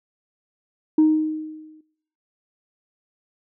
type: tone with exponential decay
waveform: sine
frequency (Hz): 311.1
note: D#4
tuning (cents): 0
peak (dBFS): -9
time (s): 0.98-1.81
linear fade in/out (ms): 5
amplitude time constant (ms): 180
effects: noise-tail reverb RT60 0.8 s tail -22 dB re dry + tanh soft clip ceiling -9 dBFS